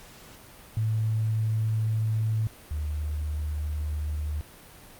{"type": "tone pair in turn", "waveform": "sine", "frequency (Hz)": [110, 75.36], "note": ["A2", "D2"], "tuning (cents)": [0, 45], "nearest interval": "perfect fifth", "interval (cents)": 655, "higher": "first", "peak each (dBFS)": [-23, -27], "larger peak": "first", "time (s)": [[0.77, 2.47], [2.71, 4.41]], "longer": "neither", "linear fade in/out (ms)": 0, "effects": ["pink hiss -49 dBFS RMS until 4.99 s", "Opus 48 kbps"]}